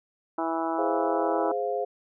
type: harmonic tone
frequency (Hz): 164.1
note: E3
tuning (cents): -8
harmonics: 2 / 3 / 4 / 5 / 6 / 7 / 8 / 9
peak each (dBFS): -30 / -41 / -32 / -32 / -33 / -42 / -36 / -46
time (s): 0.38-1.52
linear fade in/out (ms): 5
type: chord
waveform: sine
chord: F minor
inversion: first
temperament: equal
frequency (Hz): 415.3 / 523.3 / 698.5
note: Ab4 / C5 / F5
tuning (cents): 0 / 0 / 0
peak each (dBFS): -30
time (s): 0.78-1.85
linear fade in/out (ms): 10
effects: none